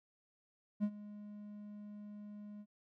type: tone with ADSR envelope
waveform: triangle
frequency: 207.7 Hz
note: G#3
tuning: in tune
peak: -27 dBFS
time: 0.8-2.66 s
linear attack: 35 ms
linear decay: 64 ms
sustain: -18 dB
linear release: 56 ms
effects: none